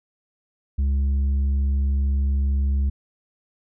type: tone with tanh clipping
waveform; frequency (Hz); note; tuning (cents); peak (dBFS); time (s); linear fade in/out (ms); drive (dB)
triangle; 68.9; C#2; -10; -19; 0.78-2.9; 10; 9
effects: none